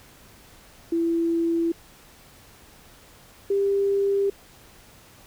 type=tone pair in turn; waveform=sine; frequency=334.1 / 397.3 Hz; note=E4 / G4; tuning=+23 / +23 cents; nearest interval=minor third; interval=300 cents; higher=second; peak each=-20 / -19 dBFS; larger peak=second; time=0.92-1.72 / 3.5-4.3 s; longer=neither; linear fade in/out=5 ms; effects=pink hiss -51 dBFS RMS until 5.26 s